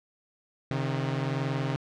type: tone pair together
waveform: sawtooth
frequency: 133.7 / 154.89 Hz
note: C3 / D#3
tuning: +38 / -8 cents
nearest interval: minor third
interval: 254 cents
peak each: -25 / -28 dBFS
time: 0.71-1.76 s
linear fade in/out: 0 ms
effects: low-pass 4000 Hz 12 dB/octave